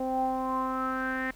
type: tone with low-pass filter sweep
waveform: sawtooth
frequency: 260.3 Hz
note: C4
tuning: 9 cents flat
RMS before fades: -30 dBFS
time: 0-1.31 s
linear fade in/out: 5 ms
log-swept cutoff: 660 to 1900 Hz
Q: 7.9
effects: added 44 Hz sine -51 dBFS peak until 1.35 s + pink hiss -56 dBFS RMS until 1.35 s